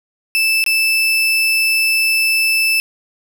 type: tone with dropouts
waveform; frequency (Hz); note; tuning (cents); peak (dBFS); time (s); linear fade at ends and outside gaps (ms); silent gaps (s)
35% pulse; 2637; E7; 0; -11; 0.35-2.8; 0; 0.64-0.663
effects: none